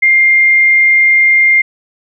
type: tone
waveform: sine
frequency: 2110 Hz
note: C7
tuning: 14 cents sharp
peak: -5 dBFS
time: 0.02-1.62 s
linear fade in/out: 10 ms
effects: none

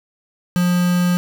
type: tone with quantisation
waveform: triangle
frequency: 177.5 Hz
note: F3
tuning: 28 cents sharp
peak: -12 dBFS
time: 0.56-1.17 s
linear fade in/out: 0 ms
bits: 4
effects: none

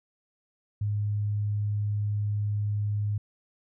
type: tone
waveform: sine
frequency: 103.83 Hz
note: G#2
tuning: in tune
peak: -25 dBFS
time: 0.81-3.18 s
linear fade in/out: 5 ms
effects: none

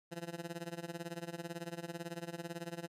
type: tone with tremolo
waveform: 15% pulse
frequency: 170 Hz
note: F3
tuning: 46 cents flat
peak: -32 dBFS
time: 0.11-2.88 s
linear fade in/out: 20 ms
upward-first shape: sine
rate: 18 Hz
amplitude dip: 90%
effects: resampled to 32000 Hz

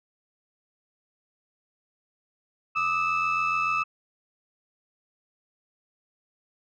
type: tone cluster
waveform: sine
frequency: 1199 / 1286 / 2623 Hz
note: D6 / E6 / E7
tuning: +36 / -43 / -9 cents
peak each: -26 dBFS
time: 2.75-3.84 s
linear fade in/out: 20 ms
effects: tanh soft clip ceiling -18 dBFS

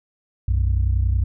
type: tone pair together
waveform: sine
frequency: 61.87 / 92.7 Hz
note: B1 / F#2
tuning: +4 / +4 cents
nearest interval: perfect fifth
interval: 700 cents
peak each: -17 / -19 dBFS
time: 0.48-1.24 s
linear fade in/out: 5 ms
effects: tanh soft clip ceiling -11 dBFS

